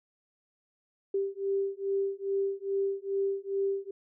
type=beating tone pair; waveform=sine; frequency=392 / 394.4 Hz; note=G4 / G4; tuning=0 / +11 cents; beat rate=2.4 Hz; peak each=-31 dBFS; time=1.14-3.91 s; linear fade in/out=5 ms; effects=none